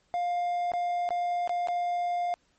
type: tone with dropouts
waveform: triangle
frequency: 704 Hz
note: F5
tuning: 14 cents sharp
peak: -24 dBFS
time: 0.14-2.34 s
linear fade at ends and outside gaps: 0 ms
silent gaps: 0.718-0.736 / 1.09-1.106 / 1.475-1.494 / 1.673-1.685 s
effects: pink hiss -69 dBFS RMS until 2.58 s + MP3 32 kbps